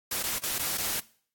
white noise with dropouts, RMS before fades -30 dBFS, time 0.11-1 s, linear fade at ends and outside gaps 5 ms, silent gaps 0.229-0.237 / 0.387-0.434 / 0.583-0.593 / 0.775-0.78 s, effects noise-tail reverb RT60 0.5 s tail -20 dB re dry + AAC 64 kbps

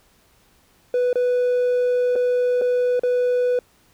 triangle tone with dropouts, 494.4 Hz, B4, 2 cents sharp, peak -14 dBFS, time 0.94-3.59 s, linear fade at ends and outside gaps 2 ms, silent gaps 1.13-1.156 / 2.156-2.16 / 2.614-2.618 / 2.995-3.034 s, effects tanh soft clip ceiling -10 dBFS + pink hiss -58 dBFS RMS until 3.93 s

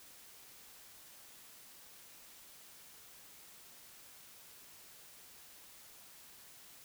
silence, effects white hiss -57 dBFS RMS until 6.84 s

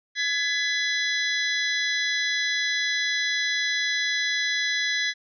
25% pulse tone pair together, 1688 / 2004 Hz, G#6 / B6, +28 / +25 cents, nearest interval minor third, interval 297 cents, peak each -22 dBFS, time 0.15-5.14 s, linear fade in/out 50 ms, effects resampled to 16000 Hz

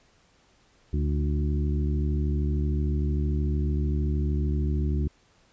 harmonic tone with a mistuned harmonic, 73.2 Hz, D2, 5 cents flat, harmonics 1 / 2 / 3 / 4 / 5, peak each -24 / -30 / -34 / -36 / -38 dBFS, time 0.93-5.08 s, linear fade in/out 5 ms, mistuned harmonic 4, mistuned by +31 cents, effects pink hiss -62 dBFS RMS until 5.52 s + resampled to 16000 Hz

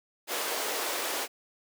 pink high-pass noise, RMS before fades -32 dBFS, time 0.27-1.28 s, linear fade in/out 50 ms, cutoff 370 Hz, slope 24 dB/octave, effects none

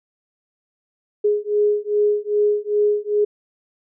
sine beating tone pair, 415.3 / 417.8 Hz, G#4 / G#4, 0 / +10 cents, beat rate 2.5 Hz, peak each -19 dBFS, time 1.24-3.25 s, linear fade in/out 10 ms, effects none

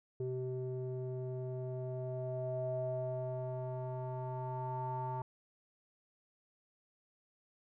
square tone with low-pass filter sweep, 127.8 Hz, C3, 40 cents flat, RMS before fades -39 dBFS, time 0.2-5.22 s, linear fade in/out 2 ms, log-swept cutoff 430 to 940 Hz, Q 8.2, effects none

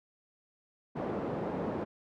pink band-pass noise, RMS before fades -35 dBFS, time 0.95-1.85 s, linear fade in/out 20 ms, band 190 to 710 Hz, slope 12 dB/octave, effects none

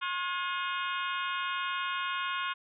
harmonic tone with a mistuned harmonic, 358.6 Hz, F4, 46 cents sharp, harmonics 3 / 4 / 5 / 6 / 7 / 8 / 9 / 10, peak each -34 / -36 / -43 / -44 / -41 / -41 / -43 / -45 dBFS, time 0.01-2.54 s, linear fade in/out 20 ms, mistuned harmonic 5, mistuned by -100 cents, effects none

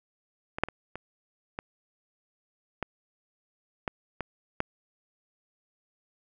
clicks, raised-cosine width 0.5 ms, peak -19 / -6 / -24 / -22 / -18 / -15 / -14 / -17 / -11 dBFS, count 9, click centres 0.585 / 0.636 / 0.686 / 0.956 / 1.589 / 2.827 / 3.878 / 4.207 / 4.604 s, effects none

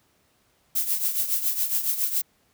violet noise with tremolo, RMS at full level -22 dBFS, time 0.75-2.22 s, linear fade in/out 10 ms, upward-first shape triangle, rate 7.2 Hz, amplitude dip 75%, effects pink hiss -65 dBFS RMS until 2.53 s + high-pass 60 Hz 12 dB/octave

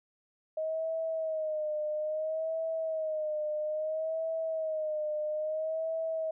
sine tone with vibrato, 627 Hz, D#5, 13 cents sharp, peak -30 dBFS, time 0.57-6.31 s, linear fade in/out 5 ms, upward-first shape sine, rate 0.6 Hz, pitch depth 59 cents each way, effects none

